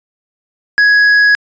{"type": "tone with tanh clipping", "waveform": "sine", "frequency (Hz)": 1669, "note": "G#6", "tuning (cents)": 8, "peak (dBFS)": -7, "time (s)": [0.78, 1.35], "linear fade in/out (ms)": 0, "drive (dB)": 7, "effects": ["resampled to 16000 Hz"]}